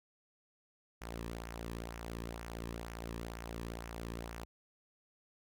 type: tone with flanger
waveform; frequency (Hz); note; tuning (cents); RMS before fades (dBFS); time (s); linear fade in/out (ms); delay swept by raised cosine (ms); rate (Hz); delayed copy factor
sawtooth; 57.4; A#1; -26; -44; 1.01-4.45; 10; 0.23 to 1.43; 2.1; -0.55
effects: none